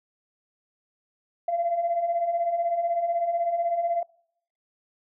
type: beating tone pair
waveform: sine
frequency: 671 / 687 Hz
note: E5 / F5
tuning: +31 / -29 cents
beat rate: 16 Hz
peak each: -30 / -23 dBFS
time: 1.48-4.03 s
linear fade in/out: 5 ms
effects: noise-tail reverb RT60 0.7 s tail -25 dB re dry + tanh soft clip ceiling -17 dBFS